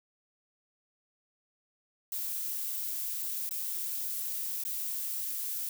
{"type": "noise with dropouts", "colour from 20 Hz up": "violet", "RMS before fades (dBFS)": -35, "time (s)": [2.12, 5.69], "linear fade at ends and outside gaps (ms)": 2, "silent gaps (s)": [[3.492, 3.509], [4.638, 4.65]], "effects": []}